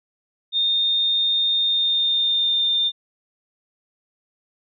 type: tone with pitch glide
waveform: sine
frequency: 3653 to 3609 Hz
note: A#7 to A7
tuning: -36 to +43 cents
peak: -17 dBFS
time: 0.52-2.92 s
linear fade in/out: 50 ms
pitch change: -21 cents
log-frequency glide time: 1.61-2.78 s
effects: none